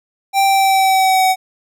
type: tone with pitch glide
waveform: square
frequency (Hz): 784 to 752.9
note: G5 to F#5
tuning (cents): 0 to +30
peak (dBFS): -11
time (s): 0.33-1.36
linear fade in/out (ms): 50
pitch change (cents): -70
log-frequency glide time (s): 0.44-1.24
effects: none